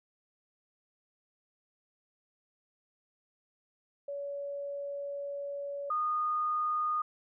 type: tone pair in turn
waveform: sine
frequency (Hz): 566 / 1228.8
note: C#5 / D#6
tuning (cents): +36 / -22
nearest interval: octave + minor second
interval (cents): 1342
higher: second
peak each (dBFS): -35 / -28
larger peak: second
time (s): 4.08-5.9 / 5.9-7.02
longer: first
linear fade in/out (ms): 5
effects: none